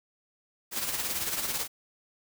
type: noise with tremolo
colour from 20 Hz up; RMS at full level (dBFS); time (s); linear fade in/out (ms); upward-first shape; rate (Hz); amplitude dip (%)
white; -29; 0.71-1.68; 50; triangle; 18; 60
effects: none